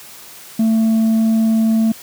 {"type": "tone with tanh clipping", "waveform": "sine", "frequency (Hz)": 222.7, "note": "A3", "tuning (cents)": 21, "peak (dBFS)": -12, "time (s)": [0.59, 1.92], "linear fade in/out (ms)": 5, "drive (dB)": 3, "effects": ["white hiss -38 dBFS RMS until 2.02 s", "high-pass 80 Hz 12 dB/octave"]}